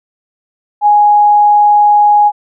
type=tone; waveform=sine; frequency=830.6 Hz; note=G#5; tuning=in tune; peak=-4 dBFS; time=0.81-2.32 s; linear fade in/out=50 ms; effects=none